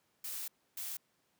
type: noise bursts at uneven times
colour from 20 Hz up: blue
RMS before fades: -41 dBFS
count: 2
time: 0.24-0.48 / 0.77-0.97 s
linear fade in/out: 5 ms
effects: pink hiss -75 dBFS RMS until 1.39 s + high-pass 150 Hz 12 dB/octave